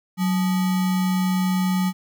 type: tone with sample-and-hold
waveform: sine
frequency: 185 Hz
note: F#3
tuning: in tune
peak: -18 dBFS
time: 0.17-1.93 s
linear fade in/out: 50 ms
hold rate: 1050 Hz
effects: none